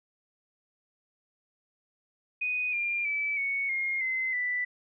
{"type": "tone with pitch steps", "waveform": "sine", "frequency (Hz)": [2489, 2396, 2306, 2220, 2137, 2057, 1980.1], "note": ["D#7", "D7", "D7", "C#7", "C7", "C7", "B6"], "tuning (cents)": [0, 34, -32, 2, 36, -30, 4], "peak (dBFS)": -27, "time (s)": [2.41, 4.65], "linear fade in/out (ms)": 10, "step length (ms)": 320, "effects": []}